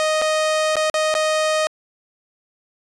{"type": "tone with dropouts", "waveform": "sawtooth", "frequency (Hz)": 622.3, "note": "D#5", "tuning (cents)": 0, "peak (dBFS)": -13, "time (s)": [0, 1.67], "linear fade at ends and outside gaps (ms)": 0, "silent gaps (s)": [[0.216, 0.22], [0.756, 0.767], [0.899, 0.942], [1.141, 1.151]], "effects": ["resampled to 22050 Hz"]}